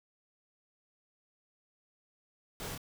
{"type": "noise with echo", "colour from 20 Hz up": "pink", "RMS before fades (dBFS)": -42, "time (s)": [2.6, 2.75], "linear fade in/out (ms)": 0, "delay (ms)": 27, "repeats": 1, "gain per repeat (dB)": -2, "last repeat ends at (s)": 2.777, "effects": []}